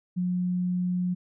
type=tone; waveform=sine; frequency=180 Hz; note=F#3; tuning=47 cents flat; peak=-24 dBFS; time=0.16-1.15 s; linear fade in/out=20 ms; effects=none